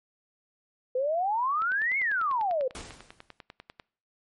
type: exponential two-way sweep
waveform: sine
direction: up then down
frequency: 493.9 to 2226 to 493.9 Hz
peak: -24 dBFS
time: 0.95-2.68 s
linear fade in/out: 5 ms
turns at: 1.98 s
type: click train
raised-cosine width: 0.3 ms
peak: -27 dBFS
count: 23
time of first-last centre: 1.62-3.798 s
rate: 10.1 Hz
type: noise with exponential decay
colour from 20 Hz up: pink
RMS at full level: -38 dBFS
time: 2.75-3.4 s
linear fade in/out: 1 ms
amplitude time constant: 140 ms
effects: noise-tail reverb RT60 0.5 s tail -24 dB re dry + MP3 48 kbps